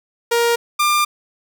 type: tone pair in turn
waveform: sawtooth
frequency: 470 / 1195.7 Hz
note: A#4 / D6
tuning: +14 / +31 cents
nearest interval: octave + major third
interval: 1617 cents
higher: second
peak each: -10 dBFS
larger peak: neither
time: 0.31-0.56 / 0.79-1.05 s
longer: second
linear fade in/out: 10 ms
effects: none